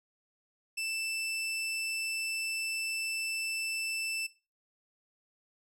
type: tone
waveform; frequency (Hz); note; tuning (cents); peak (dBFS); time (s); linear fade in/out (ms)
sawtooth; 2653; E7; +10; -29; 0.77-4.27; 10
effects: noise-tail reverb RT60 0.3 s tail -18 dB re dry + low-pass 12000 Hz 12 dB/octave